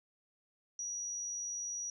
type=tone; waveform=sine; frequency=5800 Hz; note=F#8; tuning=35 cents flat; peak=-37 dBFS; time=0.79-1.9 s; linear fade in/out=2 ms; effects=none

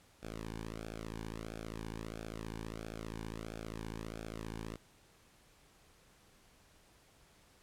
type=tone with flanger; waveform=sawtooth; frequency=55 Hz; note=A1; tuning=in tune; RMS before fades=-44 dBFS; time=0.22-4.77 s; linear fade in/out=20 ms; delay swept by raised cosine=1 to 1.55 ms; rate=1.5 Hz; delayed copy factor=-0.9; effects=pink hiss -65 dBFS RMS until 7.62 s + low-pass 12000 Hz 12 dB/octave

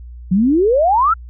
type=exponential sweep; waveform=sine; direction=up; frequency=174.3 to 1396.9 Hz; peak=-10 dBFS; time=0.31-1.14 s; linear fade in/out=10 ms; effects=added 60 Hz sine -31 dBFS peak until 1.29 s

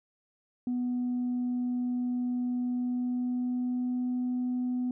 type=tone with pitch glide; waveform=sine; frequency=246.9 to 249.3 Hz; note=B3 to B3; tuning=0 to +16 cents; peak=-26 dBFS; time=0.67-4.91 s; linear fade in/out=2 ms; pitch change=+16 cents; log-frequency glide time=2.65-4.1 s; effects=tanh soft clip ceiling -25 dBFS

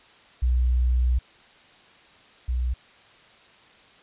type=tone pair in turn; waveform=sine; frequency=61.8 / 61.8 Hz; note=B1 / B1; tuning=+2 / +2 cents; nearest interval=unison; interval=0 cents; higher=neither; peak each=-18 / -22 dBFS; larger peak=first; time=0.42-1.19 / 2.48-2.74 s; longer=first; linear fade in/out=10 ms; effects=white hiss -53 dBFS RMS until 4.02 s + resampled to 8000 Hz

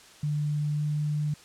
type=tone with pitch glide; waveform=sine; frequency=148.6 to 149.55 Hz; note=D3 to D3; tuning=+21 to +32 cents; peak=-25 dBFS; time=0.23-1.34 s; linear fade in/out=5 ms; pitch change=+11 cents; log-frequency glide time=0.75-0.81 s; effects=white hiss -52 dBFS RMS until 1.44 s + low-pass 8000 Hz 12 dB/octave

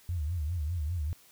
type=tone with vibrato; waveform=sine; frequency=80.9 Hz; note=E2; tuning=32 cents flat; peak=-29 dBFS; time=0.09-1.13 s; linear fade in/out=0 ms; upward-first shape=sine; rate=5 Hz; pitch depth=190 cents each way; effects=white hiss -59 dBFS RMS until 1.31 s

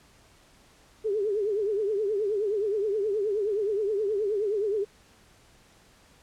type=tone with vibrato; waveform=sine; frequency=414.6 Hz; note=G#4; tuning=3 cents flat; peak=-24 dBFS; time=1.04-4.85 s; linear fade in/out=20 ms; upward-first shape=triangle; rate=9.5 Hz; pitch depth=140 cents each way; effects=pink hiss -58 dBFS RMS until 6.22 s + low-pass 10000 Hz 12 dB/octave

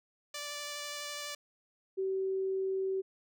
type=tone with vibrato; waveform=5% pulse; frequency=585 Hz; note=D5; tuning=7 cents flat; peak=-27 dBFS; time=0.34-1.35 s; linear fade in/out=5 ms; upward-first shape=square; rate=12 Hz; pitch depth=8 cents each way
type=tone; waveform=sine; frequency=382.7 Hz; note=G4; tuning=42 cents flat; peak=-30 dBFS; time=1.97-3.02 s; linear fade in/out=20 ms
effects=none

